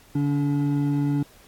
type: tone pair together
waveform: triangle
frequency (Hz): 144.2 / 286.4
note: D3 / D4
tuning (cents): -31 / -43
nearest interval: octave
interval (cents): 1188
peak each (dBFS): -21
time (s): 0.15-1.23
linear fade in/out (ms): 5
effects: pink hiss -53 dBFS RMS until 1.47 s + AAC 64 kbps